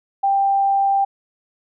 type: tone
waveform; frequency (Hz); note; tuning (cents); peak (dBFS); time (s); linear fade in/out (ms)
sine; 789; G5; +11; -14; 0.23-1.05; 10
effects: none